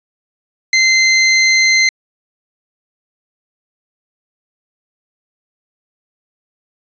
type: tone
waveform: sawtooth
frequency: 2073 Hz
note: C7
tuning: 17 cents flat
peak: -5 dBFS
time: 0.73-1.89 s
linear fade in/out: 2 ms
effects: resampled to 16000 Hz